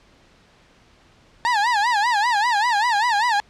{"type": "tone with vibrato", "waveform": "30% pulse", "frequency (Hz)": 894, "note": "A5", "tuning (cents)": 27, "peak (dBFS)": -14, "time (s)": [1.45, 3.4], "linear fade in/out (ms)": 0, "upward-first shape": "sine", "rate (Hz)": 5.1, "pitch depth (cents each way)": 180, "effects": ["pink hiss -54 dBFS RMS until 3.49 s", "low-pass 5000 Hz 12 dB/octave"]}